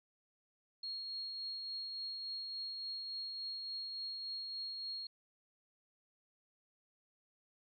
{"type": "tone with tremolo", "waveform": "sine", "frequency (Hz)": 4275, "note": "C8", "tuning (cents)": 36, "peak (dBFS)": -39, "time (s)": [0.83, 5.07], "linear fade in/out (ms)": 5, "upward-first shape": "triangle", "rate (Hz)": 3.5, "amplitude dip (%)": 30, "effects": []}